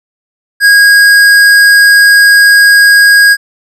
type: tone with hard clipping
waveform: sine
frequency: 1639 Hz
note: G#6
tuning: 23 cents flat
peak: -3 dBFS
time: 0.6-3.37 s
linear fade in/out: 50 ms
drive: 13 dB
effects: none